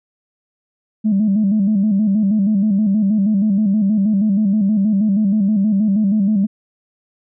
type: tone with vibrato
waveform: sine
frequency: 205.3 Hz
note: G#3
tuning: 20 cents flat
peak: -11 dBFS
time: 1.04-6.47 s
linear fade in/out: 20 ms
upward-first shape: square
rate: 6.3 Hz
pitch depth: 87 cents each way
effects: tanh soft clip ceiling -8 dBFS